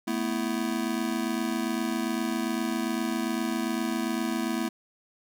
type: chord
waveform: square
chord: A suspended second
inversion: none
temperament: just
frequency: 220 / 247.5 / 330 Hz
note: A3 / B3 / E4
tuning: 0 / +4 / +2 cents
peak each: -32 dBFS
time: 0.07-4.69 s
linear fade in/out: 10 ms
effects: none